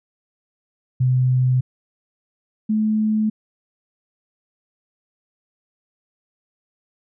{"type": "tone pair in turn", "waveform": "sine", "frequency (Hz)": [127.6, 215.8], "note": ["C3", "A3"], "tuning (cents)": [-43, -33], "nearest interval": "major sixth", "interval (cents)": 910, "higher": "second", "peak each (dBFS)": [-14, -16], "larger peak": "first", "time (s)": [[1, 1.61], [2.69, 3.3]], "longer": "neither", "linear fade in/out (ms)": 10, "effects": []}